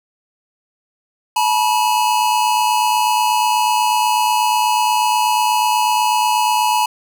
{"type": "tone pair together", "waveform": "square", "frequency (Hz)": [861, 969.2], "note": ["A5", "B5"], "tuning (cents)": [-38, -33], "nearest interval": "major second", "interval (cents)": 205, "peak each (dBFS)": -17, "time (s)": [1.36, 6.86], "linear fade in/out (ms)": 5, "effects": []}